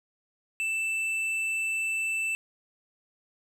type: tone with hard clipping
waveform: sine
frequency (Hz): 2652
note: E7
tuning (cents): +10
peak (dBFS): -28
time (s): 0.6-2.35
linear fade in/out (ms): 0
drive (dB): 6
effects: none